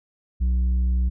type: tone with tanh clipping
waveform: sine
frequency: 61.9 Hz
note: B1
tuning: 5 cents sharp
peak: -19 dBFS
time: 0.4-1.1 s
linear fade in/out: 20 ms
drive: 5 dB
effects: none